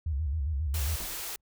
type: tone with vibrato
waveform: sine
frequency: 73.7 Hz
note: D2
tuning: 7 cents sharp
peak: -27 dBFS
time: 0.06-0.96 s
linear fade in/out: 5 ms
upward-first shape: square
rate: 7.4 Hz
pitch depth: 140 cents each way
type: band-stop noise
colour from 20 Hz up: white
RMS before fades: -37 dBFS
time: 0.74-1.36 s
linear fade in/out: 2 ms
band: 110 to 290 Hz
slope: 96 dB/octave
type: noise with exponential decay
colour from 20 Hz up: brown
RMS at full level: -38 dBFS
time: 1-1.41 s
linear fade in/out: 2 ms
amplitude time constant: 88 ms
effects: none